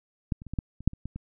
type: clicks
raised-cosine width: 5 ms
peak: -14 / -30 / -29 / -22 / -15 / -29 / -7 / -29 / -22 / -24 dBFS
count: 10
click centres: 0.322 / 0.419 / 0.467 / 0.536 / 0.588 / 0.806 / 0.876 / 0.934 / 1.056 / 1.16 s
effects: none